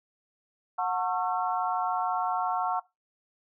sine tone cluster, 730 / 903 / 1098 / 1348 Hz, F#5 / A5 / C#6 / E6, -24 / +45 / -17 / +38 cents, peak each -29 / -31 / -33 / -34 dBFS, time 0.78-2.8 s, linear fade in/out 10 ms, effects noise-tail reverb RT60 0.2 s tail -20 dB re dry

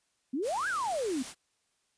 sine exponential two-way sweep, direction up then down, 239.7 to 1681 to 239.7 Hz, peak -29 dBFS, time 0.33-1.23 s, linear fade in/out 10 ms, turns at 0.68 s
white noise, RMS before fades -42 dBFS, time 0.42-1.35 s, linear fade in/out 50 ms
effects white hiss -75 dBFS RMS until 1.97 s + resampled to 22050 Hz

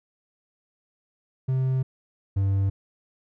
triangle tone pair in turn, 130.81 / 97.76 Hz, C3 / G2, 0 / -4 cents, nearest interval perfect fourth, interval 504 cents, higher first, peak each -19 / -18 dBFS, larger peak second, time 1.48-1.83 / 2.36-2.7 s, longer first, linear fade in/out 10 ms, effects none

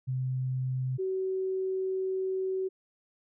sine tone pair in turn, 129.2 / 378.1 Hz, C3 / F#4, -21 / +38 cents, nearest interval octave + perfect fifth, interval 1859 cents, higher second, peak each -28 dBFS, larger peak neither, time 0.07-0.98 / 0.98-2.69 s, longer second, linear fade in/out 20 ms, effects none

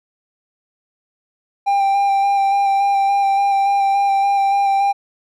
triangle tone with vibrato, 793 Hz, G5, 20 cents sharp, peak -11 dBFS, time 1.66-4.93 s, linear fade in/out 20 ms, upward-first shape square, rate 3.5 Hz, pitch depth 13 cents each way, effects none

